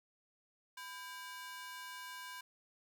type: ring-modulated tone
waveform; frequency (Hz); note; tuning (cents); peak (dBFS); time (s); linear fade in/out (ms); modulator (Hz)
sawtooth; 1300; E6; -24; -39; 0.77-2.41; 5; 297
effects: none